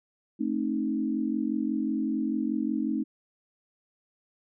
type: chord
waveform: sine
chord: A diminished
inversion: none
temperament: equal with one note detuned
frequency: 220 / 266 / 311.1 Hz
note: A3 / C4 / Eb4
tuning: 0 / +29 / 0 cents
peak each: -30 dBFS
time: 0.39-3.04 s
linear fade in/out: 20 ms
effects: none